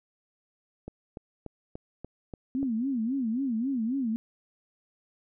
click train, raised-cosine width 2 ms, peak -25 dBFS, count 7, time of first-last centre 0.88-2.629 s, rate 3.43 Hz
sine tone with vibrato, 246.5 Hz, B3, 3 cents flat, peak -26 dBFS, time 2.55-4.16 s, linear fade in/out 0 ms, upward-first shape sine, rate 3.7 Hz, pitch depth 210 cents each way
effects none

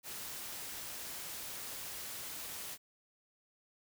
white noise, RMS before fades -44 dBFS, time 0.03-2.78 s, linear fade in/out 50 ms, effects none

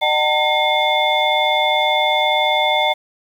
sine tone cluster, 608 / 763 / 902 / 2142 / 3510 Hz, D#5 / G5 / A5 / C7 / A7, -40 / -47 / +43 / +40 / -5 cents, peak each -20 dBFS, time 0.01-2.94 s, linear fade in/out 20 ms, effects tanh soft clip ceiling -2 dBFS + 7-bit

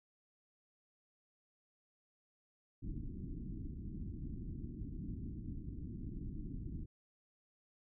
pink low-pass noise, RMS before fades -44 dBFS, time 2.82-6.86 s, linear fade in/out 10 ms, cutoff 320 Hz, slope 48 dB/octave, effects none

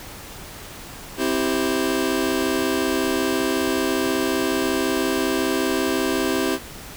sawtooth chord, C major, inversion none, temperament just, 261.6 / 327 / 392.4 Hz, C4 / E4 / G4, 0 / -14 / +2 cents, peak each -20 dBFS, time 1.17-6.59 s, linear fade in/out 50 ms, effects pink hiss -38 dBFS RMS until 6.96 s

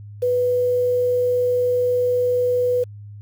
sine tone with quantisation, 493.9 Hz, B4, in tune, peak -16 dBFS, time 0.22-2.84 s, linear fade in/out 10 ms, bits 7, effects added 103 Hz sine -35 dBFS peak until 3.21 s

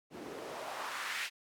white noise with band-pass filter sweep, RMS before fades -41 dBFS, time 0.1-1.3 s, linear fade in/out 50 ms, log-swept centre 260 to 2400 Hz, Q 1.7, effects none

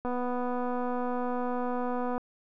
click train, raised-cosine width 1 ms, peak -20 dBFS, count 527, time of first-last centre 0.05-2.18 s, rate 247 Hz, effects none

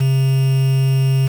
triangle tone with quantisation, 133.9 Hz, C3, 40 cents sharp, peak -10 dBFS, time 0-1.28 s, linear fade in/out 10 ms, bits 5, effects none

